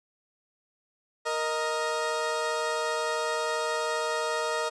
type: tone pair together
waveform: 20% pulse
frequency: 466.2 / 623.2 Hz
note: A#4 / D#5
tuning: 0 / +3 cents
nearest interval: perfect fourth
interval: 503 cents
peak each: -25 dBFS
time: 1.25-4.7 s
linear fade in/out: 20 ms
effects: resampled to 22050 Hz